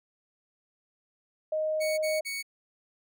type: tone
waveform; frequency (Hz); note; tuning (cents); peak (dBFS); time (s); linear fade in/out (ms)
sine; 622.3; D#5; 0; -26; 1.52-2.21; 5
type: tone bursts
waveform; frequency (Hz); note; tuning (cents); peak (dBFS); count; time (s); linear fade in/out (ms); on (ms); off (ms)
sawtooth; 2228; C#7; +8; -29; 3; 1.8-2.428; 20; 180; 44
effects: none